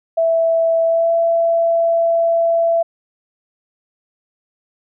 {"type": "tone with pitch glide", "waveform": "sine", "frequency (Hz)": [659.3, 669.3], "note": ["E5", "E5"], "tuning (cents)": [0, 26], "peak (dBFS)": -12, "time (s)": [0.17, 2.83], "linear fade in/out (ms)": 10, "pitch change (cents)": 26, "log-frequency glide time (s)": [0.85, 1.12], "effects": []}